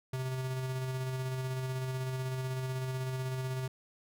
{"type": "tone with tremolo", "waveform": "square", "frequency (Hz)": 130, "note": "C3", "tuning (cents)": -11, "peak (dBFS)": -33, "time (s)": [0.13, 3.68], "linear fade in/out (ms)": 5, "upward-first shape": "square", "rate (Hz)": 16, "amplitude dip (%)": 25, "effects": []}